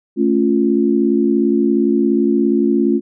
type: chord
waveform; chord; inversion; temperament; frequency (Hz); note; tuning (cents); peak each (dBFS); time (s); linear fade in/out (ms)
sine; A augmented; none; equal; 220 / 277.2 / 349.2; A3 / C#4 / E#4; 0 / 0 / 0; -16; 0.16-3.01; 50
effects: none